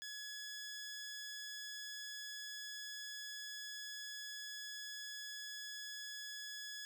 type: tone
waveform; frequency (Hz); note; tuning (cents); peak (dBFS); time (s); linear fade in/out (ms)
15% pulse; 1691; G#6; +31; -39; 0.02-6.85; 0
effects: none